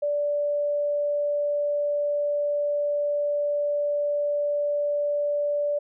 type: tone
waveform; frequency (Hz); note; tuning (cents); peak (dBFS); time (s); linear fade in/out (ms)
sine; 583; D5; -13; -22; 0.02-5.79; 10
effects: none